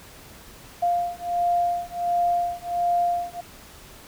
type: beating tone pair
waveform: sine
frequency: 698.5 / 699.9 Hz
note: F5 / F5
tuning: 0 / +4 cents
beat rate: 1.4 Hz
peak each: -24 dBFS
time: 0.82-3.41 s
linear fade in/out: 10 ms
effects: pink hiss -46 dBFS RMS until 4.07 s